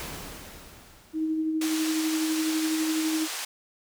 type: noise with exponential decay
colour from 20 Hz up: pink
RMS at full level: -35 dBFS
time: 0-2.17 s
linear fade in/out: 0 ms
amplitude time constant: 470 ms
type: tone with tremolo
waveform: sine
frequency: 315.9 Hz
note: D#4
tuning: 26 cents sharp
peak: -23 dBFS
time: 1.13-3.28 s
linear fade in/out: 50 ms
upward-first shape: sine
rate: 12 Hz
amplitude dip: 30%
type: band-pass noise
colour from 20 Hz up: white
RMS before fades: -34 dBFS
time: 1.61-3.45 s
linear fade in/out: 5 ms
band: 620 to 8100 Hz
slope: 12 dB/octave
effects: none